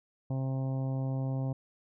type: harmonic tone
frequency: 132.8 Hz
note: C3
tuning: 26 cents sharp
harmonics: 1 / 2 / 3 / 4 / 5 / 6 / 7 / 8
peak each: -30 / -38 / -50 / -44 / -47 / -50 / -54 / -59 dBFS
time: 0.3-1.53 s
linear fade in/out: 5 ms
effects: none